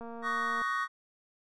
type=click train; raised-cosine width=1 ms; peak=-31 dBFS; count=142; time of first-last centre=0.01-0.618 s; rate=232 Hz
type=chord; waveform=triangle; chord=D# minor seventh; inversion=third; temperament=just; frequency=1120.1 / 1244.5 / 1493.4 / 1866.8 Hz; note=C#6 / D#6 / F#6 / A#6; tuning=+18 / 0 / +16 / +2 cents; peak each=-31 / -34 / -36 / -33 dBFS; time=0.22-0.88 s; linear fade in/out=50 ms
effects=resampled to 22050 Hz